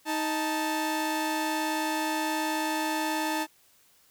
sawtooth tone pair together, 312.9 / 880 Hz, D#4 / A5, +10 / 0 cents, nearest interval octave + tritone, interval 1790 cents, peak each -26 dBFS, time 0.05-3.47 s, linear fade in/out 50 ms, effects white hiss -62 dBFS RMS until 4.1 s

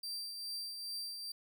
40% pulse tone with tremolo, 4699 Hz, D8, in tune, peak -37 dBFS, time 0.03-1.32 s, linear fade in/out 5 ms, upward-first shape triangle, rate 2.4 Hz, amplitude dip 45%, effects none

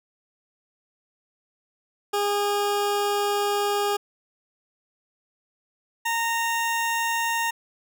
20% pulse tone pair in turn, 408.6 / 922.9 Hz, G#4 / A#5, -28 / -18 cents, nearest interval octave + major second, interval 1410 cents, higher second, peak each -17 / -18 dBFS, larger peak first, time 2.13-3.97 / 6.05-7.51 s, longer first, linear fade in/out 10 ms, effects none

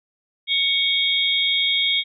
sine tone cluster, 2227 / 3275 / 3544 / 3718 Hz, C#7 / G#7 / A7 / A#7, +7 / -25 / +12 / -5 cents, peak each -23 / -20 / -27 / -25 dBFS, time 0.47-2.04 s, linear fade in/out 50 ms, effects none

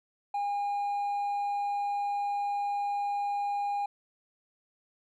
sine tone with hard clipping, 812 Hz, G#5, 39 cents flat, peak -29 dBFS, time 0.34-3.86 s, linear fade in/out 5 ms, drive 2 dB, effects none

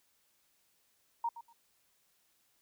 sine tone with echo, 932.3 Hz, A#5, in tune, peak -30 dBFS, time 1.24-1.29 s, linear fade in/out 5 ms, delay 120 ms, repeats 2, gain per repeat -14 dB, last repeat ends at 1.53 s, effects white hiss -73 dBFS RMS until 2.61 s

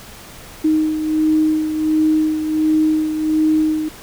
sine beating tone pair, 311.1 / 312.5 Hz, D#4 / D#4, 0 / +8 cents, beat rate 1.4 Hz, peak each -14 / -22 dBFS, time 0.64-3.89 s, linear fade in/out 10 ms, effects pink hiss -38 dBFS RMS until 4.02 s

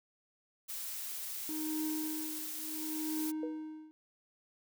blue noise, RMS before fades -41 dBFS, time 0.68-3.32 s, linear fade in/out 20 ms
triangle tone with tremolo, 311.1 Hz, D#4, in tune, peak -31 dBFS, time 1.49-3.91 s, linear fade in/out 0 ms, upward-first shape triangle, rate 0.72 Hz, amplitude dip 95%
sine tone with exponential decay, 483.1 Hz, B4, 38 cents flat, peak -34 dBFS, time 3.43-3.64 s, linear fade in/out 2 ms, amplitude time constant 44 ms
effects none

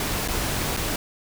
pink noise with dropouts, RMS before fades -26 dBFS, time 0-0.96 s, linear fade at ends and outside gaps 2 ms, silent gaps 0.278-0.284 / 0.766-0.771 s, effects none

